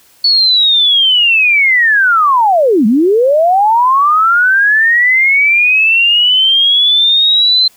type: linear two-way sweep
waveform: sine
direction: down then up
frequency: 4454 to 200 to 4101 Hz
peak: -6 dBFS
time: 0.24-7.68 s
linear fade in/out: 5 ms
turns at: 2.86 s
effects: white hiss -47 dBFS RMS until 7.76 s